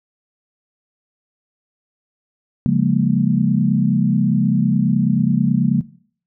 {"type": "chord", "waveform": "sine", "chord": "Bb minor seventh", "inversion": "first", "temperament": "equal with one note detuned", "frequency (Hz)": [138.59, 174.61, 203.7, 233.1], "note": ["Db3", "F3", "Ab3", "Bb3"], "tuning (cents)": [0, 0, -33, 0], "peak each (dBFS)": -19, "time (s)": [2.66, 5.81], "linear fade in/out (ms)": 0, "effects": ["noise-tail reverb RT60 0.5 s tail -18 dB re dry"]}